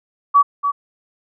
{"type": "tone with echo", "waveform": "sine", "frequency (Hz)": 1139, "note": "C#6", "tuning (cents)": 47, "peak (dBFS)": -7, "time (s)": [0.34, 0.43], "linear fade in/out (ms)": 20, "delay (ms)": 290, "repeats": 1, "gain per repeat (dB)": -8, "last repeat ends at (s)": 0.72, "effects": []}